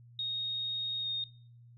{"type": "tone with pitch glide", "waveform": "sine", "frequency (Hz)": [3729, 3697], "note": ["A#7", "A#7"], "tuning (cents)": [0, -15], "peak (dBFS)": -32, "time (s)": [0.19, 1.24], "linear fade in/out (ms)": 2, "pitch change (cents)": -15, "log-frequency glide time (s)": [1.02, 1.07], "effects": ["noise-tail reverb RT60 0.6 s tail -23 dB re dry", "added 119 Hz sine -53 dBFS peak until 1.77 s"]}